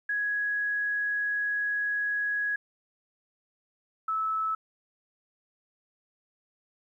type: tone pair in turn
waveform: sine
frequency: 1668 / 1304.2 Hz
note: G#6 / E6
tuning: +7 / -19 cents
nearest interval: major third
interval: 426 cents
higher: first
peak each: -26 dBFS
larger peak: neither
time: 0.09-2.56 / 4.08-4.55 s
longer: first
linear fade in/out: 5 ms
effects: 11-bit